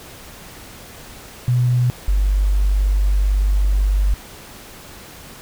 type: tone pair in turn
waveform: sine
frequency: 123.47 / 49.03 Hz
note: B2 / G1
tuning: 0 / +1 cents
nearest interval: octave + major third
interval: 1599 cents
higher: first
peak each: -13 dBFS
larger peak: neither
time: 1.48-1.9 / 2.08-4.14 s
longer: second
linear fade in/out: 0 ms
effects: pink hiss -39 dBFS RMS until 5.41 s